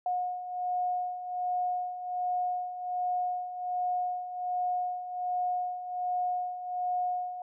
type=beating tone pair; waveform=sine; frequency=722 / 723.3 Hz; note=F#5 / F#5; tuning=-43 / -39 cents; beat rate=1.3 Hz; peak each=-36 / -30 dBFS; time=0.06-7.42 s; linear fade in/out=2 ms; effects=none